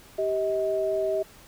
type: tone pair together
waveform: sine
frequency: 389.8 / 635 Hz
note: G4 / D#5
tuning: -10 / +35 cents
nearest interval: minor sixth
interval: 845 cents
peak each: -27 / -25 dBFS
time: 0.18-1.23 s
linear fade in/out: 10 ms
effects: pink hiss -51 dBFS RMS until 1.47 s